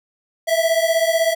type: beating tone pair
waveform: square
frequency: 650 / 666 Hz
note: E5 / E5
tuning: -24 / +18 cents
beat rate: 16 Hz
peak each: -19 dBFS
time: 0.47-1.35 s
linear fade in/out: 20 ms
effects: none